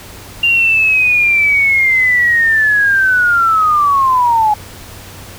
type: linear sweep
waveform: sine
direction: down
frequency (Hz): 2794 to 830.6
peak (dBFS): -8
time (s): 0.43-4.54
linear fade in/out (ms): 5
effects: added 96 Hz sine -37 dBFS peak until 5.38 s + pink hiss -34 dBFS RMS until 5.38 s